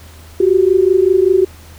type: tone pair together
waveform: sine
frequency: 362.9 / 388.1 Hz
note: F#4 / G4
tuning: -34 / -17 cents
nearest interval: minor second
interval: 117 cents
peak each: -11 dBFS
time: 0.4-1.45 s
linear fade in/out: 5 ms
effects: added 80 Hz sine -37 dBFS peak until 1.78 s + pink hiss -42 dBFS RMS until 1.78 s